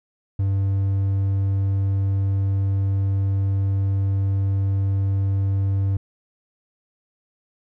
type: tone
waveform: triangle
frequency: 97.7 Hz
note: G2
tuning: 5 cents flat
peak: -16 dBFS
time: 0.39-5.97 s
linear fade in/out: 5 ms
effects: none